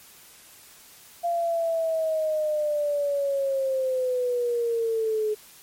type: linear sweep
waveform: sine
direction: down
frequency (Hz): 692 to 423.1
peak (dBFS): -22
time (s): 1.23-5.35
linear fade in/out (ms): 20
effects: white hiss -50 dBFS RMS until 5.62 s + MP3 64 kbps